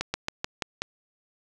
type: slowing click train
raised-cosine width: 0.2 ms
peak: -10 dBFS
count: 6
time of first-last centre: 0.01-0.82 s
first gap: 130 ms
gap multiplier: 1.11
effects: none